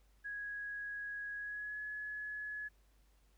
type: tone with pitch glide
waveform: sine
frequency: 1661.2 to 1697.1 Hz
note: G#6 to G#6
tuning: 0 to +37 cents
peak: -40 dBFS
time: 0.24-2.69 s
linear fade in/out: 20 ms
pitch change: +37 cents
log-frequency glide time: 1.36-1.8 s
effects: added 50 Hz sine -66 dBFS peak until 3.37 s + pink hiss -75 dBFS RMS until 3.37 s